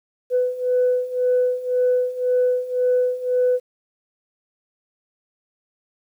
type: beating tone pair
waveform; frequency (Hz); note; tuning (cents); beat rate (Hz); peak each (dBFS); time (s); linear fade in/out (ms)
sine; 498.4 / 500.3; B4 / B4; +16 / +22; 1.9; -21 / -18; 0.3-3.6; 50
effects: tanh soft clip ceiling -11 dBFS + 9-bit